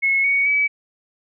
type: tone with pitch steps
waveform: sine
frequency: 2183 / 2234 / 2286 Hz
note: C#7 / C#7 / D7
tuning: -27 / +13 / -47 cents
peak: -15 dBFS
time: 0.02-0.68 s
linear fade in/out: 20 ms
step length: 220 ms
effects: none